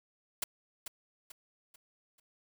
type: noise with echo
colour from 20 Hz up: white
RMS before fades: -33 dBFS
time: 0.42-0.44 s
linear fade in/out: 5 ms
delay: 440 ms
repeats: 4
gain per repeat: -8 dB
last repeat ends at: 2.2 s
effects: none